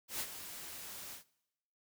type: noise with ADSR envelope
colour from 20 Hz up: white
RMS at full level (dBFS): -37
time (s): 0.08-1.24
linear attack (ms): 120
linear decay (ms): 59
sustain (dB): -10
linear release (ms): 110
effects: noise-tail reverb RT60 0.9 s tail -22 dB re dry